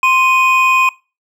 triangle tone pair together, 1046.5 / 2489 Hz, C6 / D#7, 0 / 0 cents, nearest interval octave + minor third, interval 1500 cents, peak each -10 dBFS, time 0.03-0.89 s, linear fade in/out 2 ms, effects noise-tail reverb RT60 0.3 s tail -22 dB re dry

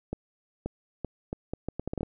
accelerating click train, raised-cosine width 2 ms, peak -18 dBFS, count 12, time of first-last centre 0.13-2.031 s, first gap 530 ms, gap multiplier 0.73, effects none

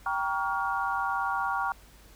sine chord, G half-diminished seventh, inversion none, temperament just, 784 / 940.8 / 1128.9 / 1411.2 Hz, G5 / Bb5 / Db6 / F6, 0 / +16 / +31 / +18 cents, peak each -32 dBFS, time 0.06-1.72 s, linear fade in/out 2 ms, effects added 50 Hz sine -53 dBFS peak until 2.15 s + pink hiss -56 dBFS RMS until 2.15 s

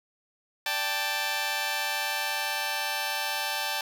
10% pulse chord, D suspended fourth, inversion none, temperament just, 587.3 / 783.1 / 881 Hz, D5 / G5 / A5, 0 / -2 / +2 cents, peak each -28 / -24 / -22 dBFS, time 0.66-3.81 s, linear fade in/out 2 ms, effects none

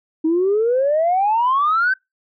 sine exponential sweep, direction up, 311.1 to 1568 Hz, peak -13 dBFS, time 0.24-1.94 s, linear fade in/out 10 ms, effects noise-tail reverb RT60 0.2 s tail -26 dB re dry + tanh soft clip ceiling -10 dBFS

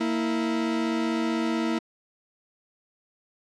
40% pulse tone pair together, 230.8 / 326.4 Hz, A#3 / E4, -17 / -17 cents, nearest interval tritone, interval 600 cents, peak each -26 dBFS, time 0-1.79 s, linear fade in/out 10 ms, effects low-pass 5000 Hz 12 dB/octave

